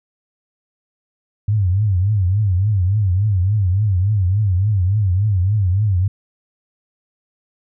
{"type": "tone with vibrato", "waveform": "sine", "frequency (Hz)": 98, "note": "G2", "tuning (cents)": 0, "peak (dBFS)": -13, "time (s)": [1.48, 6.08], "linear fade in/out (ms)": 5, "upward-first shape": "triangle", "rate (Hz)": 3.5, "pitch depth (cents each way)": 210, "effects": []}